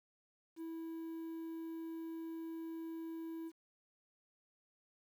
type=tone with quantisation; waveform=triangle; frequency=327.3 Hz; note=E4; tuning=12 cents flat; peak=-40 dBFS; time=0.56-3.52 s; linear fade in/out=50 ms; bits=11; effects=none